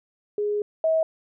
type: tone pair in turn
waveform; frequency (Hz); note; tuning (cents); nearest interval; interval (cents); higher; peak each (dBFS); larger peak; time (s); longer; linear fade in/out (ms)
sine; 415.3 / 642.2; G#4 / E5; 0 / -45; minor sixth; 755; second; -22 / -18; second; 0.38-0.62 / 0.84-1.03; first; 2
effects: none